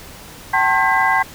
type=tone cluster; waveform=sine; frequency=766 / 891 / 1070 / 1604 / 2001 Hz; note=G5 / A5 / C6 / G6 / B6; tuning=-40 / +22 / +38 / +39 / +22 cents; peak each=-19 dBFS; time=0.53-1.23 s; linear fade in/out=10 ms; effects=tanh soft clip ceiling -1 dBFS + pink hiss -38 dBFS RMS until 1.34 s